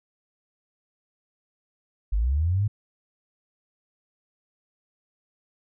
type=linear sweep; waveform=sine; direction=up; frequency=46.13 to 108.2 Hz; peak=-20 dBFS; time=2.12-2.68 s; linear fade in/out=10 ms; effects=none